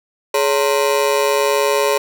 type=ring-modulated tone; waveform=30% pulse; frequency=491.2 Hz; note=B4; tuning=9 cents flat; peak=-8 dBFS; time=0.34-1.98 s; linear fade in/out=5 ms; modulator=70.6 Hz; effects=none